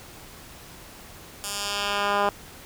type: tone with band-pass filter sweep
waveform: 10% pulse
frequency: 202.9 Hz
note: G#3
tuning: 40 cents flat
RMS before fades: -26 dBFS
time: 1.44-2.29 s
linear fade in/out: 0 ms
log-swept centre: 9300 to 910 Hz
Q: 0.85
effects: pink hiss -45 dBFS RMS until 2.65 s